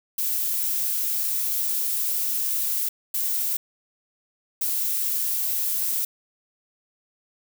violet noise bursts at uneven times, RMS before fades -25 dBFS, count 3, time 0.18-2.89 / 3.14-3.57 / 4.61-6.05 s, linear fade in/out 5 ms, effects none

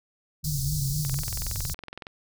sine tone with vibrato, 143 Hz, D3, 46 cents flat, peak -27 dBFS, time 0.43-1.23 s, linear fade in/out 50 ms, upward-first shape sine, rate 4 Hz, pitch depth 120 cents each way
pink band-stop noise, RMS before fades -31 dBFS, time 0.44-1.74 s, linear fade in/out 5 ms, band 160 to 4500 Hz, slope 48 dB/octave
click train, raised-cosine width 0.3 ms, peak -22 dBFS, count 23, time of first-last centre 1.05-2.069 s, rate 21.6 Hz
effects none

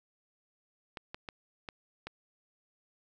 clicks, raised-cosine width 0.3 ms, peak -24 dBFS, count 5, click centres 0.972 / 1.145 / 1.288 / 1.688 / 2.07 s, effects none

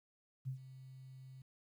sine tone with ADSR envelope, 131.2 Hz, C3, 5 cents sharp, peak -36 dBFS, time 0.45-1.42 s, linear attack 28 ms, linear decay 100 ms, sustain -15 dB, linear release 4 ms, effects 12-bit

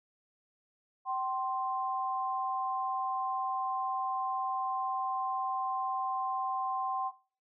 sine tone pair together, 768 / 1050 Hz, G5 / C6, -36 / +6 cents, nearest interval perfect fourth, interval 542 cents, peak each -33 / -33 dBFS, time 1.05-7.12 s, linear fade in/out 50 ms, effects noise-tail reverb RT60 0.4 s tail -18 dB re dry

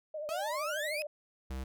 sine tone with vibrato, 605 Hz, D#5, 49 cents flat, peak -36 dBFS, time 0.14-1.07 s, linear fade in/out 5 ms, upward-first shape triangle, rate 13 Hz, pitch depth 75 cents each way
35% pulse exponential sweep, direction up, 620 to 2592 Hz, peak -33 dBFS, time 0.29-1.02 s, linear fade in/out 0 ms
square tone, 65.41 Hz, C2, in tune, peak -37 dBFS, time 1.5-1.64 s, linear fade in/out 5 ms
effects none

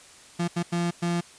35% pulse tone bursts at uneven times, 172.3 Hz, F3, 23 cents flat, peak -22 dBFS, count 4, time 0.39-0.48 / 0.56-0.63 / 0.72-0.91 / 1.02-1.21 s, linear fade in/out 10 ms, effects white hiss -50 dBFS RMS until 1.38 s + resampled to 22050 Hz

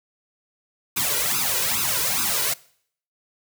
white noise with flanger, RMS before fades -23 dBFS, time 0.96-2.54 s, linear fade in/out 10 ms, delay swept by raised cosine 0.78 to 2.08 ms, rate 2.4 Hz, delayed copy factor +0.85, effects noise-tail reverb RT60 0.6 s tail -22 dB re dry + high-pass 80 Hz 12 dB/octave

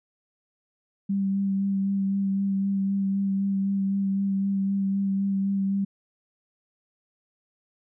sine tone with vibrato, 196 Hz, G3, in tune, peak -22 dBFS, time 1.09-5.85 s, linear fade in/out 10 ms, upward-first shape sine, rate 3.9 Hz, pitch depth 16 cents each way, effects none

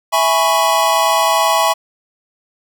square chord, C# minor seventh, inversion first, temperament equal, 659.3 / 830.6 / 987.8 / 1108.7 Hz, E5 / G#5 / B5 / C#6, 0 / 0 / 0 / 0 cents, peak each -18 dBFS, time 0.12-1.74 s, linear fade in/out 20 ms, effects none

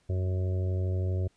harmonic tone, 92.5 Hz, F#2, in tune, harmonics 1 / 2 / 3 / 4 / 5 / 6 / 7, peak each -26 / -43 / -48 / -39 / -46 / -44 / -47 dBFS, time 0.09-1.28 s, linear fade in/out 10 ms, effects pink hiss -69 dBFS RMS until 1.36 s + resampled to 22050 Hz

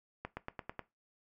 accelerating click train, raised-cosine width 0.5 ms, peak -24 dBFS, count 6, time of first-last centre 0.25-0.793 s, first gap 120 ms, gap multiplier 0.95, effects noise-tail reverb RT60 0.2 s tail -17 dB re dry

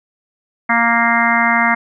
harmonic tone, 233.1 Hz, A#3, in tune, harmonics 1 / 3 / 4 / 5 / 6 / 7 / 8 / 9, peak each -20 / -20 / -19 / -20 / -21 / -21 / -20 / -17 dBFS, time 0.69-1.75 s, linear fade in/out 10 ms, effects none

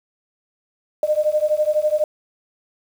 sine beating tone pair, 602 / 614 Hz, D5 / D#5, +43 / -23 cents, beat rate 12 Hz, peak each -19 dBFS, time 1.03-2.04 s, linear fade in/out 2 ms, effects 7-bit

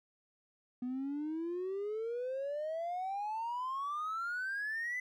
triangle exponential sweep, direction up, 244.5 to 2026 Hz, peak -32 dBFS, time 0.82-5 s, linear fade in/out 5 ms, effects tanh soft clip ceiling -31 dBFS

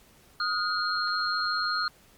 sine tone cluster, 1249 / 1435 / 4227 Hz, D#6 / F6 / C8, +6 / +47 / +17 cents, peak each -30 dBFS, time 0.4-1.88 s, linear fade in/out 2 ms, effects pink hiss -58 dBFS RMS until 2.17 s + Opus 48 kbps

